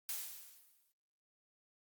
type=noise with exponential decay; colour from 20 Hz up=blue; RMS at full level=-38 dBFS; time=0.09-0.92 s; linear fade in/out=0 ms; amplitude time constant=180 ms; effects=Opus 48 kbps